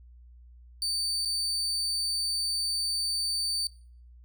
35% pulse tone with dropouts, 4580 Hz, D8, 44 cents flat, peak -26 dBFS, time 0.82-3.67 s, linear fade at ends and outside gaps 1 ms, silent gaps 1.25-1.256 s, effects noise-tail reverb RT60 0.5 s tail -22 dB re dry + added 60 Hz sine -49 dBFS peak until 4.24 s

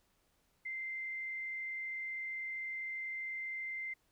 sine tone with frequency modulation, 2084 Hz, C7, 7 cents flat, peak -38 dBFS, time 0.65-3.94 s, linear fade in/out 10 ms, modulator 35.5 Hz, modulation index 0.37, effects pink hiss -75 dBFS RMS until 4.11 s

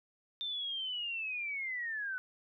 sine linear sweep, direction down, 3601 to 1480 Hz, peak -35 dBFS, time 0.41-2.18 s, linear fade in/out 0 ms, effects none

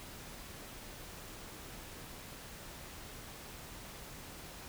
silence, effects pink hiss -49 dBFS RMS until 4.68 s

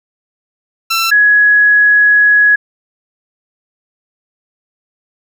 15% pulse / sine tone pair in turn, 1343 / 1676.6 Hz, E6 / G#6, +32 / +16 cents, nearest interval major third, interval 384 cents, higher second, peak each -5 dBFS, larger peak neither, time 0.9-1.11 / 1.11-2.56 s, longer second, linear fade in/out 10 ms, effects none

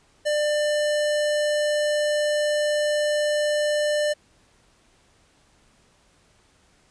square tone, 596 Hz, D5, 25 cents sharp, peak -21 dBFS, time 0.25-4.14 s, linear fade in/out 20 ms, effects pink hiss -60 dBFS RMS until 6.9 s + resampled to 22050 Hz

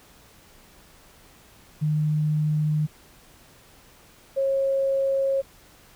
sine tone pair in turn, 152.4 / 543.1 Hz, D#3 / C#5, -36 / -36 cents, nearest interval octave + minor seventh, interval 2200 cents, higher second, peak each -20 dBFS, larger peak neither, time 1.81-2.87 / 4.36-5.42 s, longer neither, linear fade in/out 20 ms, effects pink hiss -53 dBFS RMS until 5.95 s

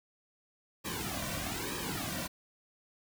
pink noise with flanger, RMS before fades -37 dBFS, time 0.84-2.28 s, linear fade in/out 20 ms, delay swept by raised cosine 1.4 to 2.4 ms, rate 1.1 Hz, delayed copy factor -0.9, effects none

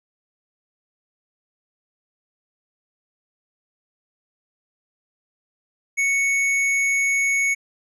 sine tone with hard clipping, 2217 Hz, C#7, in tune, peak -19 dBFS, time 5.97-7.55 s, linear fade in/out 20 ms, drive 15 dB, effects low-pass 10000 Hz 12 dB/octave

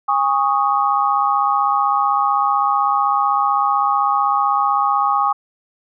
sine chord, Ab suspended fourth, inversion none, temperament equal with one note detuned, 815.4 / 1108.7 / 1244.5 Hz, Ab5 / Db6 / Eb6, -32 / 0 / 0 cents, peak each -18 / -18 / -19 dBFS, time 0.08-5.33 s, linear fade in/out 10 ms, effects none

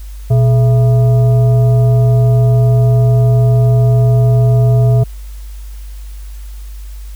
sine tone with frequency modulation, 123 Hz, B2, 7 cents flat, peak -6 dBFS, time 0.3-5.04 s, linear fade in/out 10 ms, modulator 546 Hz, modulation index 0.37, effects added 50 Hz sine -25 dBFS peak until 7.15 s + white hiss -44 dBFS RMS until 7.15 s

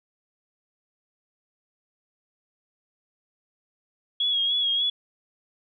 sine tone with vibrato, 3322 Hz, G#7, in tune, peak -21 dBFS, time 4.2-4.9 s, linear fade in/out 5 ms, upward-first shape sine, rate 3.4 Hz, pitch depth 43 cents each way, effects none

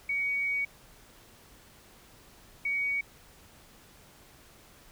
sine tone pair in turn, 2248 / 2248 Hz, C#7 / C#7, +24 / +24 cents, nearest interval unison, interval 0 cents, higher neither, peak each -27 dBFS, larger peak neither, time 0.09-0.65 / 2.65-3.01 s, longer first, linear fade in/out 5 ms, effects pink hiss -56 dBFS RMS until 4.91 s

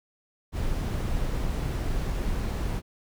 brown noise, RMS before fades -28 dBFS, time 0.52-2.82 s, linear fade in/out 50 ms, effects none

